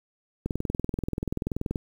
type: click train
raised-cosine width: 3 ms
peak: -15 dBFS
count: 28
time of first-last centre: 0.46-1.758 s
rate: 20.8 Hz
effects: 8-bit